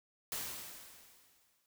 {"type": "noise with exponential decay", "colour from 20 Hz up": "white", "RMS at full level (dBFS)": -38, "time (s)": [0.32, 1.66], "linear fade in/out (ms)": 1, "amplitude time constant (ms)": 290, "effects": ["noise-tail reverb RT60 0.1 s tail -24 dB re dry"]}